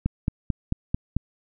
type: click train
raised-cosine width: 5 ms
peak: -10 dBFS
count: 6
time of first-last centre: 0.06-1.166 s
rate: 4.52 Hz
effects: none